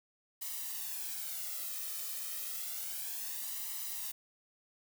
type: noise with flanger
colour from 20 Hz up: blue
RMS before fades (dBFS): -40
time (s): 0.41-4.12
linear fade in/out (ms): 10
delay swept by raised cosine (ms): 1 to 1.64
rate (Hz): 0.3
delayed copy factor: +0.7
effects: none